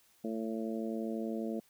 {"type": "harmonic tone", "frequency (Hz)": 111.8, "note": "A2", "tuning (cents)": 28, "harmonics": [2, 3, 4, 5, 6], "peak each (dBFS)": [-36, -40, -42, -44, -46], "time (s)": [0.24, 1.6], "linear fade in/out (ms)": 5, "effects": ["white hiss -67 dBFS RMS until 1.69 s"]}